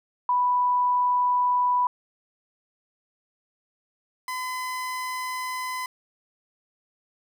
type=tone pair in turn; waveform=sine / 30% pulse; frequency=987.8 / 1015 Hz; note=B5 / B5; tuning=0 / +47 cents; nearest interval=unison; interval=47 cents; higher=second; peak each=-19 / -26 dBFS; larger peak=first; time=0.29-1.87 / 4.28-5.86 s; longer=neither; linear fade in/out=2 ms; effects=none